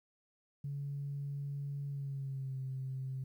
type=tone with pitch glide; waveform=sine; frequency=141.5 to 132.02 Hz; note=C#3 to C3; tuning=+36 to +16 cents; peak=-36 dBFS; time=0.64-3.24 s; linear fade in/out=5 ms; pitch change=-120 cents; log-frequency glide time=1.87-2.58 s; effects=tanh soft clip ceiling -32 dBFS + 12-bit

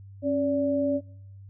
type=tone pair together; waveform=sine; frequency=273 / 577 Hz; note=C#4 / D5; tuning=-26 / -31 cents; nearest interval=octave + minor second; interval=1295 cents; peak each=-25 dBFS; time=0.22-1.01 s; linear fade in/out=50 ms; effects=noise-tail reverb RT60 0.6 s tail -22 dB re dry + added 98 Hz sine -43 dBFS peak until 1.49 s

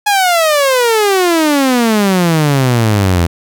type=exponential sweep; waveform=sawtooth; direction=down; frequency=843 to 82.41 Hz; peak=-5 dBFS; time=0.06-3.27 s; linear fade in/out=10 ms; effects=none

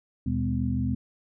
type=tone cluster; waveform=sine; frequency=77.7 / 122.2 / 203.7 / 250.9 Hz; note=D#2 / B2 / G#3 / B3; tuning=-2 / -18 / -33 / +28 cents; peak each=-30 / -29 / -31 / -29 dBFS; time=0.26-0.95 s; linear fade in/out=5 ms; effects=none

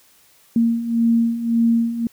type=beating tone pair; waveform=sine; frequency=230 / 231.8 Hz; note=A#3 / A#3; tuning=-23 / -10 cents; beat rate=1.8 Hz; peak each=-21 / -16 dBFS; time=0.56-2.07 s; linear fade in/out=2 ms; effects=white hiss -54 dBFS RMS until 2.12 s

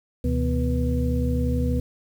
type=tone cluster; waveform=sine; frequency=72.2 / 124.3 / 160.9 / 247.5 / 488.6 Hz; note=D2 / B2 / E3 / B3 / B4; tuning=-29 / +12 / -42 / +4 / -19 cents; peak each=-23 / -28 / -32 / -26 / -31 dBFS; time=0.24-1.8 s; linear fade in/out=5 ms; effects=8-bit

